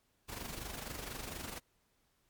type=noise with amplitude modulation; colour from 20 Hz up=pink; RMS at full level=-41 dBFS; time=0.28-1.6 s; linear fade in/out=20 ms; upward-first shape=sine; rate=24.2 Hz; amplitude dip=60%; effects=pink hiss -75 dBFS RMS until 2.29 s + MP3 96 kbps